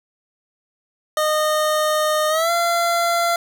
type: tone with pitch glide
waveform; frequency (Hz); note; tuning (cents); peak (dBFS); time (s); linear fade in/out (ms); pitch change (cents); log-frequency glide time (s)
25% pulse; 614 to 685.2; D#5 to F5; -23 to -33; -13; 1.17-3.36; 2; +190; 2.29-2.51
effects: none